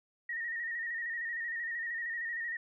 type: tone with vibrato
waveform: sine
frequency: 1864.7 Hz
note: A#6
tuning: in tune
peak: -34 dBFS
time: 0.29-2.57 s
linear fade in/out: 5 ms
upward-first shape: square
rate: 13 Hz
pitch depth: 39 cents each way
effects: none